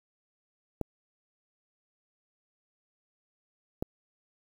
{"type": "clicks", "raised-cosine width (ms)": 2, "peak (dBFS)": -17, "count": 2, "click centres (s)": [0.813, 3.825], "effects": ["8-bit"]}